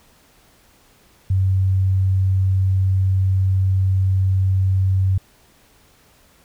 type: tone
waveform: sine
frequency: 95 Hz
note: F#2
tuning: 46 cents sharp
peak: -14 dBFS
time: 1.3-5.18 s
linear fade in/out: 5 ms
effects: pink hiss -54 dBFS RMS until 6.44 s